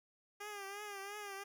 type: tone with vibrato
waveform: 10% pulse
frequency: 404.9 Hz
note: G#4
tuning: 44 cents flat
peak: -36 dBFS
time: 0.4-1.44 s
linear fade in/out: 10 ms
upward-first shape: triangle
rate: 2.9 Hz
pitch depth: 79 cents each way
effects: none